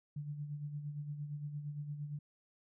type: tone with tremolo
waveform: sine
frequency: 146.83 Hz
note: D3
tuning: in tune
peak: -37 dBFS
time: 0.16-2.19 s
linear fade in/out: 5 ms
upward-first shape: sine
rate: 8.7 Hz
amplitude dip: 55%
effects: none